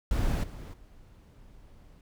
brown noise with level steps, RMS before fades -27 / -41 / -53 dBFS, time 0.11-2.01 s, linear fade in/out 2 ms, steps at 0.43 / 0.73 s, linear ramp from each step 10 ms, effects none

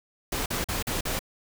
pink noise bursts, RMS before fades -29 dBFS, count 5, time 0.32-1.192 s, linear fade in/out 5 ms, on 140 ms, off 43 ms, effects none

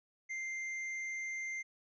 sine tone with tanh clipping, 2093 Hz, C7, in tune, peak -39 dBFS, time 0.29-1.63 s, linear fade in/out 20 ms, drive 9 dB, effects resampled to 16000 Hz

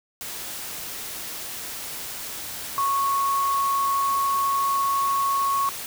sine tone in noise, 1104 Hz, C#6, 7 cents flat, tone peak -20 dBFS, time 2.78-5.69 s, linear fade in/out 0 ms, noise white, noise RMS -34 dBFS, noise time 0.21-5.86 s, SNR +11 dB, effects none

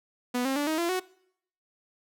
sawtooth tone with pitch steps, 246.9 / 267.7 / 290.2 / 314.7 / 341.2 / 369.9 Hz, B3 / C4 / D4 / D#4 / F4 / F#4, 0 / +40 / -21 / +20 / -40 / 0 cents, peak -22 dBFS, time 0.34-1 s, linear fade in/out 10 ms, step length 110 ms, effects noise-tail reverb RT60 0.7 s tail -22 dB re dry

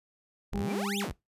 sawtooth exponential two-way sweep, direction up then down, 32.7 to 3802 to 32.7 Hz, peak -30 dBFS, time 0.52-1.13 s, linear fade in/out 10 ms, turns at 0.99 s
harmonic tone, 200.9 Hz, G3, 43 cents sharp, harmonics 1 / 2 / 4, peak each -32 / -38 / -44 dBFS, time 0.54-1.05 s, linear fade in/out 5 ms
sine tone with exponential growth, 2355 Hz, D7, 4 cents sharp, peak -36 dBFS, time 0.63-0.72 s, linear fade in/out 2 ms, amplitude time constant 18 ms
effects noise-tail reverb RT60 0.2 s tail -22 dB re dry + resampled to 32000 Hz

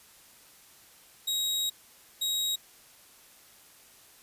sawtooth tone bursts at uneven times, 3804 Hz, A#7, 34 cents sharp, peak -24 dBFS, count 2, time 1.27-1.7 / 2.21-2.56 s, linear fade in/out 10 ms, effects white hiss -56 dBFS RMS until 4.22 s + resampled to 32000 Hz

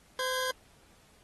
20% pulse tone pair together, 513.2 / 1628 Hz, C5 / G#6, -34 / -35 cents, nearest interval octave + minor sixth, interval 1999 cents, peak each -26 / -30 dBFS, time 0.19-0.51 s, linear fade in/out 2 ms, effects pink hiss -62 dBFS RMS until 1.23 s + AAC 32 kbps

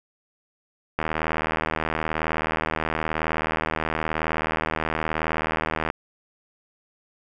click train, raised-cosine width 0.5 ms, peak -9 dBFS, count 389, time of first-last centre 0.99-5.901 s, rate 79 Hz, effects none

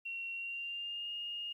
sine tone with pitch glide, 2736 to 2842 Hz, F7 to F7, -36 to +30 cents, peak -38 dBFS, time 0.05-1.53 s, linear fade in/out 10 ms, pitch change +66 cents, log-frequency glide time 0.32-1.1 s, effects 12-bit

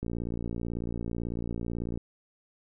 click train, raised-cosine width 3 ms, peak -21 dBFS, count 114, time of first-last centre 0.03-1.975 s, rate 58.1 Hz, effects none

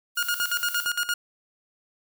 violet noise, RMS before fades -35 dBFS, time 0.15-0.88 s, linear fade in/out 50 ms
sawtooth tone with tremolo, 1429 Hz, F6, 39 cents sharp, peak -19 dBFS, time 0.17-1.14 s, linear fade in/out 5 ms, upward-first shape square, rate 8.7 Hz, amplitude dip 80%
effects none

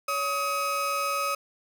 35% pulse tone pair together, 563 / 1265.5 Hz, C#5 / D#6, +27 / +29 cents, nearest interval octave + major second, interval 1402 cents, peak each -31 / -25 dBFS, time 0.08-1.35 s, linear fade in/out 5 ms, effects none

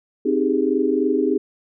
sine chord, Ab major seventh, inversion first, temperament equal with one note detuned, 263.3 / 311.1 / 392 / 415.3 Hz, C4 / Eb4 / G4 / Ab4, +11 / 0 / 0 / 0 cents, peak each -22 dBFS, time 0.25-1.38 s, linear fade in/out 10 ms, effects none

